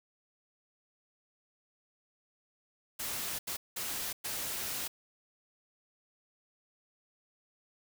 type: noise bursts at uneven times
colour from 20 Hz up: white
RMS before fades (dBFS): -37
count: 4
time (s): 2.99-3.39 / 3.47-3.57 / 3.76-4.13 / 4.24-4.88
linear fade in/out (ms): 10
effects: none